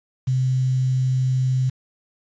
sine tone with quantisation, 129.5 Hz, C3, 17 cents flat, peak -17 dBFS, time 0.27-1.7 s, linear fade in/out 10 ms, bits 7, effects resampled to 16000 Hz

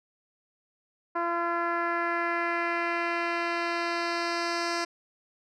10% pulse tone with low-pass filter sweep, 341.3 Hz, F4, 40 cents flat, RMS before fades -29 dBFS, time 1.15-4.85 s, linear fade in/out 10 ms, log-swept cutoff 1200 to 5800 Hz, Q 1.7, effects none

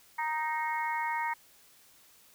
harmonic tone, 311.1 Hz, D#4, in tune, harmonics 3 / 4 / 5 / 6 / 7, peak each -31 / -43 / -45 / -37 / -38 dBFS, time 0.18-1.34 s, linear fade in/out 10 ms, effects white hiss -60 dBFS RMS until 2.34 s

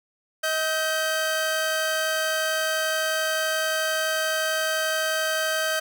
sawtooth tone pair together, 633.5 / 1558 Hz, D#5 / G6, +31 / -11 cents, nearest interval octave + major third, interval 1558 cents, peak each -22 dBFS, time 0.43-5.8 s, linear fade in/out 10 ms, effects none

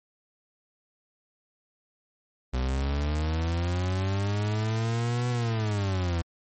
40% pulse linear two-way sweep, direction up then down, 62 to 123.47 to 82.2 Hz, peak -24 dBFS, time 2.53-6.22 s, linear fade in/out 10 ms, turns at 5.29 s, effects MP3 32 kbps

